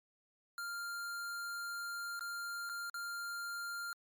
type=tone with dropouts; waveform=square; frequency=1396 Hz; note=F6; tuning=1 cent flat; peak=-40 dBFS; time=0.58-3.93 s; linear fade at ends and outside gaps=1 ms; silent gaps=2.194-2.208 / 2.692-2.696 / 2.898-2.942 s; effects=MP3 96 kbps